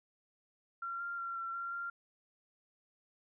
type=tone with pitch steps; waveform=sine; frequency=1372 / 1391 / 1371 / 1356 / 1377 / 1387 Hz; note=F6 / F6 / F6 / E6 / F6 / F6; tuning=-31 / -7 / -32 / +49 / -25 / -12 cents; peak=-37 dBFS; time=0.82-1.9 s; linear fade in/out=5 ms; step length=180 ms; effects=none